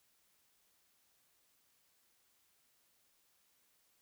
silence, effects white hiss -74 dBFS RMS until 4.01 s

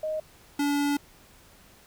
sine / square tone pair in turn, 622.3 / 287.1 Hz, D#5 / D4, 0 / -39 cents, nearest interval octave + minor second, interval 1339 cents, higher first, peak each -27 / -24 dBFS, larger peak second, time 0.03-0.2 / 0.59-0.97 s, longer second, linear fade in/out 5 ms, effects pink hiss -55 dBFS RMS until 1.86 s

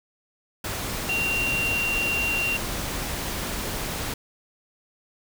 sine tone in noise, 2759 Hz, F7, 22 cents flat, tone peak -23 dBFS, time 1.09-2.57 s, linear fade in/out 5 ms, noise pink, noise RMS -30 dBFS, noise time 0.64-4.14 s, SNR +4 dB, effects none

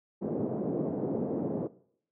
white band-pass noise, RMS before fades -32 dBFS, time 0.21-1.68 s, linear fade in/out 20 ms, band 140 to 490 Hz, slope 24 dB/octave, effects noise-tail reverb RT60 0.6 s tail -18 dB re dry

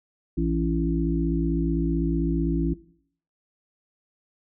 harmonic tone with a mistuned harmonic, 55.7 Hz, A1, 22 cents sharp, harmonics 1 / 3 / 5 / 6, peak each -27 / -27 / -27 / -27 dBFS, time 0.37-2.74 s, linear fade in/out 10 ms, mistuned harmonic 1, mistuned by +89 cents, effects noise-tail reverb RT60 0.6 s tail -18 dB re dry

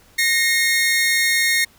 sawtooth tone pair together, 1856 / 2148 Hz, A#6 / C7, -8 / +45 cents, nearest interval minor third, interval 253 cents, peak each -15 dBFS, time 0.18-1.65 s, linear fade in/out 10 ms, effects pink hiss -52 dBFS RMS until 1.78 s

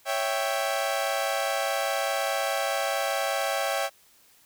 sawtooth chord, C# diminished, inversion none, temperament equal, 554.4 / 659.3 / 784 Hz, C#5 / E5 / G5, 0 / 0 / 0 cents, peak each -26 dBFS, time 0.05-3.9 s, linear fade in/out 50 ms, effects white hiss -59 dBFS RMS until 4.45 s

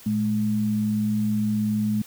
sine tone pair together, 112.8 / 211.6 Hz, A2 / G#3, +44 / +33 cents, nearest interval major seventh, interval 1089 cents, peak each -29 / -21 dBFS, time 0.06-2.02 s, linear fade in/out 5 ms, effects white hiss -47 dBFS RMS until 2.06 s

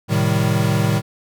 square chord, A half-diminished seventh, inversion none, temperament equal, 110 / 130.81 / 155.56 / 196 Hz, A2 / C3 / Eb3 / G3, 0 / 0 / 0 / 0 cents, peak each -20 / -24 / -21 / -23 dBFS, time 0.08-1.02 s, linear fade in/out 50 ms, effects none

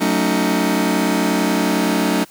sawtooth chord, D# half-diminished seventh, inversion first, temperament just, 186.68 / 224 / 280 / 311.1 Hz, F#3 / A3 / C#4 / D#4, +16 / +31 / +18 / 0 cents, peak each -17 dBFS, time 0-2.25 s, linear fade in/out 20 ms, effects white hiss -47 dBFS RMS until 2.3 s

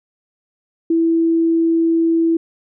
sine tone, 330 Hz, E4, 2 cents sharp, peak -12 dBFS, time 0.9-2.37 s, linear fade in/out 5 ms, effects none

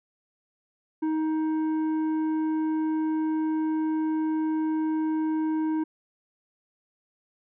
sine tone with tanh clipping, 314 Hz, D#4, 16 cents sharp, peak -25 dBFS, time 1.02-5.84 s, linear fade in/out 10 ms, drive 8 dB, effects none

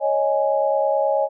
sine chord, C# suspended second, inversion none, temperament just, 554.4 / 623.7 / 831.5 Hz, C#5 / D#5 / G#5, 0 / +4 / +2 cents, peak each -20 / -21 / -23 dBFS, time 0-1.29 s, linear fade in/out 50 ms, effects none

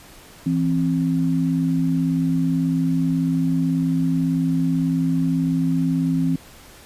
sine tone pair together, 165.8 / 264 Hz, E3 / C4, +10 / +16 cents, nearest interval minor sixth, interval 806 cents, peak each -20 dBFS, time 0.46-6.36 s, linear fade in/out 5 ms, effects pink hiss -45 dBFS RMS until 6.85 s + resampled to 32000 Hz

